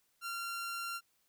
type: tone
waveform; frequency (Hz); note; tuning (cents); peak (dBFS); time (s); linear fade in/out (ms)
sawtooth; 1379; F6; -22; -34; 0.21-1.01; 50
effects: white hiss -75 dBFS RMS until 1.28 s